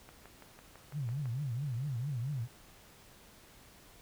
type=click train; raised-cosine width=0.5 ms; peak=-36 dBFS; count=8; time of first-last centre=0.09-1.257 s; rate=6 Hz
type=tone with vibrato; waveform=sine; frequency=130.81 Hz; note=C3; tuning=in tune; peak=-33 dBFS; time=0.92-2.48 s; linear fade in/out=50 ms; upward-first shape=triangle; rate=4.5 Hz; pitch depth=280 cents each way
effects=pink hiss -58 dBFS RMS until 4.01 s